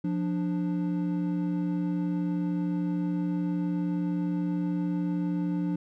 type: tone pair together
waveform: triangle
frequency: 175.58 / 294.9 Hz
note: F3 / D4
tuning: +10 / +7 cents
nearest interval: major sixth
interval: 897 cents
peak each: -26 / -28 dBFS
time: 0.04-5.76 s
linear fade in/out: 5 ms
effects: none